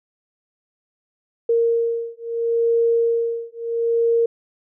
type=beating tone pair; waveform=sine; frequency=463.4 / 464.14 Hz; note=A#4 / A#4; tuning=-10 / -8 cents; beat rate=0.74 Hz; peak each=-20 dBFS; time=1.49-4.26 s; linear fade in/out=5 ms; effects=none